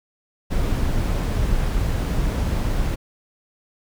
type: noise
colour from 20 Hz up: brown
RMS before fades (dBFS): -21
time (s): 0.5-2.96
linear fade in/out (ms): 20
effects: none